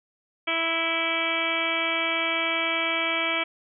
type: harmonic tone with a mistuned harmonic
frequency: 329.6 Hz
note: E4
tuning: in tune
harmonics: 1 / 2 / 3 / 4 / 5 / 6 / 7 / 8 / 9 / 10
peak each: -35 / -32 / -36 / -32 / -38 / -36 / -26 / -36 / -36 / -33 dBFS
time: 0.47-3.44 s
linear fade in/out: 10 ms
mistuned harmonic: 10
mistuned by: -23 cents
effects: none